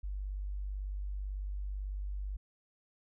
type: tone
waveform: sine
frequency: 49.04 Hz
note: G1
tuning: 1 cent sharp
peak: -35 dBFS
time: 0.03-2.37 s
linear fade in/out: 10 ms
effects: none